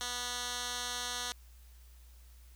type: tone with band-pass filter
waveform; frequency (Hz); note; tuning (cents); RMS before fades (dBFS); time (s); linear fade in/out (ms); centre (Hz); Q
10% pulse; 245.1; B3; -13; -38; 0.01-1.32; 0; 5100; 0.96
effects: added 60 Hz sine -53 dBFS peak until 2.55 s + white hiss -65 dBFS RMS until 2.55 s